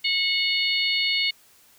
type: harmonic tone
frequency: 729 Hz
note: F#5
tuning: 26 cents flat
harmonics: 3 / 4 / 5 / 6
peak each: -25 / -26 / -29 / -26 dBFS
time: 0.04-1.31 s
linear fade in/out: 10 ms
effects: white hiss -56 dBFS RMS until 1.78 s